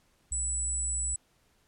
sine tone with vibrato, 61.74 Hz, B1, in tune, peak -35 dBFS, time 0.31-1.15 s, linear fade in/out 10 ms, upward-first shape sine, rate 14 Hz, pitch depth 19 cents each way
sine tone, 7920 Hz, B8, 4 cents sharp, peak -29 dBFS, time 0.32-1.16 s, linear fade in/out 2 ms
effects pink hiss -68 dBFS RMS until 1.67 s + low-pass 12000 Hz 12 dB/octave

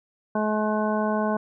harmonic tone, 213.7 Hz, G#3, 50 cents sharp, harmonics 1 / 2 / 3 / 4 / 5 / 7, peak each -25 / -30 / -27 / -31 / -31 / -35 dBFS, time 0.35-1.37 s, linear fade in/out 5 ms, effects none

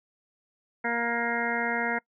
harmonic tone, 235 Hz, A#3, 14 cents sharp, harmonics 1 / 2 / 3 / 4 / 6 / 7 / 8 / 9, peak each -34 / -34 / -34 / -34 / -34 / -34 / -34 / -34 dBFS, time 0.84-1.99 s, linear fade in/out 10 ms, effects noise-tail reverb RT60 0.1 s tail -24 dB re dry

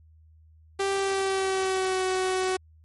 sawtooth tone with pitch glide, 392 to 373.6 Hz, G4 to F#4, 0 to +17 cents, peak -20 dBFS, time 0.79-2.57 s, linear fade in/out 10 ms, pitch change -83 cents, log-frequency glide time 0.95-2.03 s, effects added 79 Hz sine -52 dBFS peak until 2.84 s + MP3 48 kbps

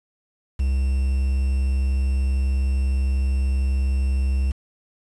triangle tone with quantisation, 66.4 Hz, C2, 26 cents sharp, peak -16 dBFS, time 0.59-4.52 s, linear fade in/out 10 ms, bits 7, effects resampled to 24000 Hz

